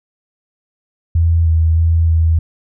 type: tone with pitch steps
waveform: sine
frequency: 83.2 / 81 / 82.5 / 81.4 Hz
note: E2 / E2 / E2 / E2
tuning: +17 / -30 / +2 / -21 cents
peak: -9 dBFS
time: 1.15-2.39 s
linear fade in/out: 5 ms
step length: 310 ms
effects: none